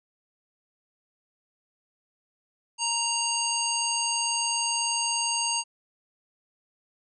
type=harmonic tone with a mistuned harmonic; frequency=931 Hz; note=A#5; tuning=2 cents flat; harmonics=1 / 3 / 5 / 7 / 9; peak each=-31 / -31 / -31 / -31 / -31 dBFS; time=2.78-5.64 s; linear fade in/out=50 ms; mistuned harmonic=9; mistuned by=+18 cents; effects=none